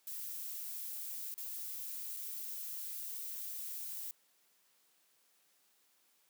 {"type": "noise with dropouts", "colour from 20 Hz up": "violet", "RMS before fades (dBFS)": -43, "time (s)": [0.07, 4.11], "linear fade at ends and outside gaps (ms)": 1, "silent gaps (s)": [[1.341, 1.379], [2.166, 2.17]], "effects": ["white hiss -72 dBFS RMS until 6.29 s", "high-pass 200 Hz 12 dB/octave"]}